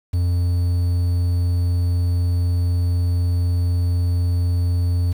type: tone with quantisation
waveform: triangle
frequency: 88 Hz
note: F2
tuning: 14 cents sharp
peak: -14 dBFS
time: 0.13-5.13 s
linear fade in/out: 10 ms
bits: 7
effects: none